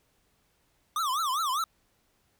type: tone with vibrato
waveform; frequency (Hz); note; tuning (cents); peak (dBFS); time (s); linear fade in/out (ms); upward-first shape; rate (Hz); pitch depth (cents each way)
square; 1165; D6; -14; -27; 0.96-1.64; 2; triangle; 5; 290
effects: pink hiss -70 dBFS RMS until 2.39 s